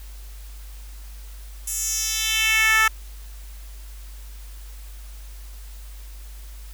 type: tone with high-pass filter sweep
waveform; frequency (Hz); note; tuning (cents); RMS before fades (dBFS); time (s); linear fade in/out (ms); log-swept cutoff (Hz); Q
10% pulse; 440; A4; 0; -21; 1.67-2.88; 5; 8900 to 1400; 2.2
effects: added 50 Hz sine -36 dBFS peak until 6.73 s + white hiss -49 dBFS RMS until 6.73 s